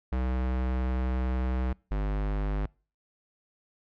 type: tone pair in turn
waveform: square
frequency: 63.5 / 50.4 Hz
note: B1 / G1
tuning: +49 / +49 cents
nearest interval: major third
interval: 400 cents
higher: first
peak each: -27 dBFS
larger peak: neither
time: 0.12-1.73 / 1.91-2.66 s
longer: first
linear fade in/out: 5 ms
effects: noise-tail reverb RT60 0.4 s tail -26 dB re dry + low-pass 2000 Hz 12 dB/octave